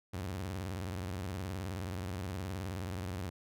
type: tone with vibrato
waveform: sawtooth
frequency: 92.5 Hz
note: F#2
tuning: in tune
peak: -33 dBFS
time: 0.13-3.3 s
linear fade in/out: 10 ms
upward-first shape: sine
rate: 19 Hz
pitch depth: 220 cents each way
effects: none